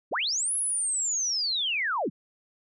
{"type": "linear two-way sweep", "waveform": "sine", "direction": "up then down", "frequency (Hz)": [116.54, 10830, 116.54], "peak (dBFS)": -25, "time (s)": [0.11, 2.1], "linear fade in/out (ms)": 20, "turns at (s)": 0.55, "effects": []}